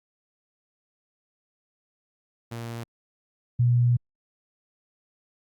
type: tone pair in turn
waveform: sawtooth / sine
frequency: 116.54 / 121.17 Hz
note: A#2 / B2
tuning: 0 / -33 cents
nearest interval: minor second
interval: 67 cents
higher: second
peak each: -29 / -17 dBFS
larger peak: second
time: 2.51-2.84 / 3.59-3.97 s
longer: second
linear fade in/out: 10 ms
effects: Opus 48 kbps